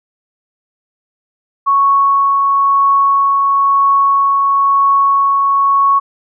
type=tone with tremolo; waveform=sine; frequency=1108 Hz; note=C#6; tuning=1 cent flat; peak=-7 dBFS; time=1.66-6 s; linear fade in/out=20 ms; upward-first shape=triangle; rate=1 Hz; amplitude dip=25%; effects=none